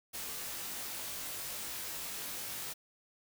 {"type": "noise with comb filter", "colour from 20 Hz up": "white", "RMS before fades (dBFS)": -41, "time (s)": [0.13, 2.74], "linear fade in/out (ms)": 20, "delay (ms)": 20, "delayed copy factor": 0.85, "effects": []}